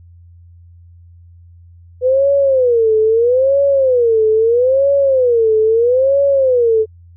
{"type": "tone with vibrato", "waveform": "sine", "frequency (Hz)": 493.9, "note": "B4", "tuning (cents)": 0, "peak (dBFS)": -9, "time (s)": [2.01, 6.86], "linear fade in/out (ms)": 50, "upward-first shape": "sine", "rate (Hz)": 0.77, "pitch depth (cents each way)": 220, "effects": ["added 86 Hz sine -39 dBFS peak until 7.16 s"]}